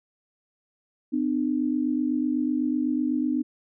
sine tone pair together, 253.5 / 301.5 Hz, B3 / D4, +45 / +46 cents, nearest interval minor third, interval 301 cents, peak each -25 dBFS, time 1.12-3.43 s, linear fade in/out 20 ms, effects none

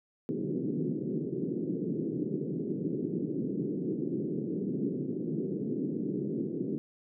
white band-pass noise, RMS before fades -33 dBFS, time 0.29-6.78 s, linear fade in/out 0 ms, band 140 to 400 Hz, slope 48 dB/octave, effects none

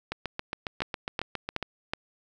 two click trains, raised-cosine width 0.3 ms, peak -15 / -12 dBFS, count 12 / 4, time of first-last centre 0.12-1.627 / 0.82-1.935 s, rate 7.3 / 2.69 Hz, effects none

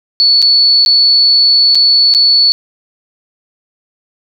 sine tone with dropouts, 4435 Hz, C#8, in tune, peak -5 dBFS, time 0.2-2.52 s, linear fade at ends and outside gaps 0 ms, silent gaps 0.418-0.425 / 0.85-0.861 / 1.748-1.754 / 2.139-2.148 s, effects none

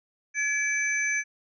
sine tone cluster, 1693 / 2316 / 6120 Hz, G#6 / D7 / G8, +33 / -25 / -42 cents, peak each -28 / -27 / -32 dBFS, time 0.34-1.24 s, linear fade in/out 50 ms, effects none

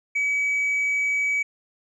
sine tone with tanh clipping, 2278 Hz, C#7, 47 cents sharp, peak -21 dBFS, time 0.15-1.43 s, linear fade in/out 10 ms, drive 1 dB, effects none

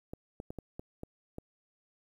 clicks, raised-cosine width 2 ms, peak -27 dBFS, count 7, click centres 0.135 / 0.401 / 0.505 / 0.587 / 0.795 / 1.034 / 1.384 s, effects 10-bit

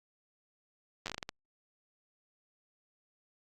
slowing click train, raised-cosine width 0.2 ms, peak -20 dBFS, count 9, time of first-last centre 1.06-1.291 s, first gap 9 ms, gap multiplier 1.32, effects Opus 48 kbps

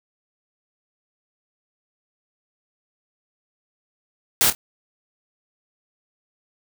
white noise with echo, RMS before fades -17 dBFS, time 4.41-4.5 s, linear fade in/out 0 ms, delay 25 ms, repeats 2, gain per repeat -12 dB, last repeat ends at 4.55 s, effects none

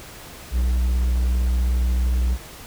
triangle tone, 61.4 Hz, B1, 9 cents flat, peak -15 dBFS, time 0.51-2.38 s, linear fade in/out 50 ms, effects pink hiss -40 dBFS RMS until 2.66 s

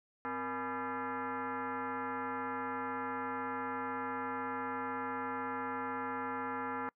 sine tone with frequency modulation, 260 Hz, C4, 11 cents flat, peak -35 dBFS, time 0.25-6.89 s, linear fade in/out 0 ms, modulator 366 Hz, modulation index 4, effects noise-tail reverb RT60 0.1 s tail -26 dB re dry

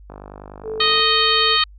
click train, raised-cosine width 1 ms, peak -22 dBFS, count 46, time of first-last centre 0.1-0.996 s, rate 50.2 Hz
sine tone with pitch glide, 438.1 to 444.7 Hz, A4 to A4, -7 to +18 cents, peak -24 dBFS, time 0.63-1.58 s, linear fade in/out 50 ms, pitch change +25 cents, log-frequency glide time 0.83-0.94 s
harmonic tone, 622.3 Hz, D#5, in tune, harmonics 2 / 3 / 4 / 5 / 6 / 7, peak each -20 / -24 / -25 / -20 / -21 / -21 dBFS, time 0.8-1.64 s, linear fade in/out 5 ms
effects added 50 Hz sine -40 dBFS peak until 1.78 s

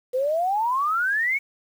sine exponential sweep, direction up, 493.9 to 2266 Hz, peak -20 dBFS, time 0.13-1.39 s, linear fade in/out 20 ms, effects 8-bit

